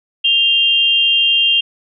sine tone pair together, 2794 / 3188 Hz, F7 / G7, 0 / +28 cents, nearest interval major second, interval 228 cents, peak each -13 dBFS, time 0.24-1.61 s, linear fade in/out 10 ms, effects none

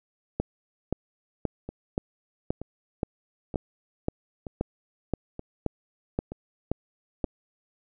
two click trains, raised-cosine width 2 ms, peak -22 / -12 dBFS, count 7 / 14, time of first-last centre 1.69-7.246 / 0.4-7.242 s, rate 1.08 / 1.9 Hz, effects none

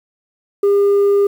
sine tone, 402.6 Hz, G4, 46 cents sharp, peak -7 dBFS, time 0.63-1.27 s, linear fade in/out 5 ms, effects tanh soft clip ceiling -9 dBFS + 7-bit

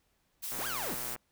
blue noise, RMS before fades -38 dBFS, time 0.42-1.16 s, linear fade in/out 20 ms
click train, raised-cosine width 0.5 ms, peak -29 dBFS, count 80, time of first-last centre 0.52-1.162 s, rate 123 Hz
sawtooth linear two-way sweep, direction up then down, 77.2 to 1661.2 to 77.2 Hz, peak -33 dBFS, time 0.58-0.95 s, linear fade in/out 10 ms, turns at 0.67 s
effects pink hiss -74 dBFS RMS until 1.31 s

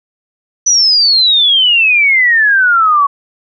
sine exponential sweep, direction down, 6000 to 1107 Hz, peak -6 dBFS, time 0.66-3.07 s, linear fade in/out 10 ms, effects none

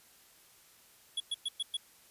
square tone bursts, 3363 Hz, G#7, 21 cents sharp, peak -32 dBFS, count 5, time 1.17-1.77 s, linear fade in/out 5 ms, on 32 ms, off 110 ms, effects white hiss -61 dBFS RMS until 2.1 s + resampled to 32000 Hz

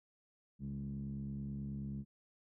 10% pulse tone with low-pass filter, 69.3 Hz, C#2, in tune, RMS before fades -42 dBFS, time 0.59-2.05 s, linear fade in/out 50 ms, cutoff 180 Hz, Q 7.7, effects none

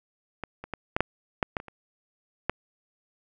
clicks, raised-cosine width 0.5 ms, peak -18 / -23 / -17 / -9 / -6 / -8 / -13 / -24 / -28 / -9 dBFS, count 10, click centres 0.437 / 0.64 / 0.737 / 0.965 / 1.006 / 1.428 / 1.568 / 1.601 / 1.683 / 2.496 s, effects none

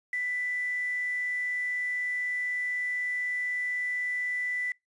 sine tone with quantisation, 1984 Hz, B6, 7 cents sharp, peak -28 dBFS, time 0.13-4.72 s, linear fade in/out 2 ms, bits 8, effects noise-tail reverb RT60 0.2 s tail -26 dB re dry + resampled to 22050 Hz

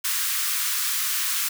white high-pass noise, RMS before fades -25 dBFS, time 0.04-1.49 s, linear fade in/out 10 ms, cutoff 1100 Hz, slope 48 dB/octave, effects none

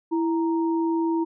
sine tone pair together, 330.2 / 932.3 Hz, E4 / A#5, +3 / 0 cents, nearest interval octave + tritone, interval 1797 cents, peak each -21 / -30 dBFS, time 0.11-1.25 s, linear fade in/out 20 ms, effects none

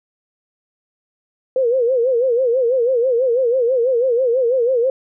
sine tone with vibrato, 494.8 Hz, B4, 3 cents sharp, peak -13 dBFS, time 1.56-4.9 s, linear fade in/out 2 ms, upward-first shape sine, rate 6.1 Hz, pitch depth 130 cents each way, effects none

